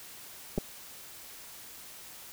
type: clicks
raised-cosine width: 2 ms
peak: -17 dBFS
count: 2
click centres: 0.578 / 0.583 s
effects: white hiss -48 dBFS RMS until 2.32 s